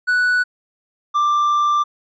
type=tone pair in turn; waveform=triangle; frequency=1480 / 1181.3 Hz; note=F#6 / D6; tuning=0 / +10 cents; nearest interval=major third; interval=390 cents; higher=first; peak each=-12 dBFS; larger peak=neither; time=0.07-0.44 / 1.14-1.84 s; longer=second; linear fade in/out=20 ms; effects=resampled to 16000 Hz